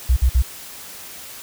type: tone bursts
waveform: sine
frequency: 62.9 Hz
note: B1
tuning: 32 cents sharp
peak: -11 dBFS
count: 3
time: 0.09-0.423 s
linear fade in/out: 10 ms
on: 77 ms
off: 51 ms
effects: white hiss -37 dBFS RMS until 1.42 s